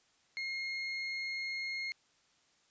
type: tone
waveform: 35% pulse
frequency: 2144 Hz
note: C7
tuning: 42 cents sharp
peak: -34 dBFS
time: 0.37-1.92 s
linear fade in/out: 0 ms
effects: white hiss -70 dBFS RMS until 2.7 s + resampled to 16000 Hz